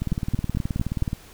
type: two click trains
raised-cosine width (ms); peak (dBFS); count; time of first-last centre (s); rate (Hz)
5; -11 / -13; 5 / 22; 0.12-1.023 / 0.02-1.131; 4.43 / 18.9
effects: pink hiss -48 dBFS RMS until 1.33 s